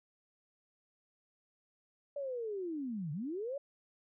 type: linear two-way sweep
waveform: sine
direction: down then up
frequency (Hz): 581 to 138.59 to 581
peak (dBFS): -36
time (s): 2.16-3.58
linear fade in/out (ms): 5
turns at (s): 3.12
effects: none